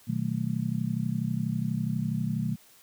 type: chord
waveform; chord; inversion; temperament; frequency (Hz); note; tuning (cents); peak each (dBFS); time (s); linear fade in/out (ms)
sine; B dominant seventh; none; equal with one note detuned; 123.47 / 155.56 / 187.8 / 220; B2 / D#3 / F#3 / A3; 0 / 0 / +26 / 0; -32; 0.07-2.56; 20
effects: white hiss -57 dBFS RMS until 2.82 s